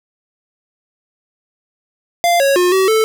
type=tone with pitch steps; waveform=square; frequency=693 / 552 / 358.1 / 380.5 / 439.7 Hz; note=F5 / C#5 / F4 / F#4 / A4; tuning=-14 / -7 / +43 / +48 / -1 cents; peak=-11 dBFS; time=2.24-3.04 s; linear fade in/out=0 ms; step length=160 ms; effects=none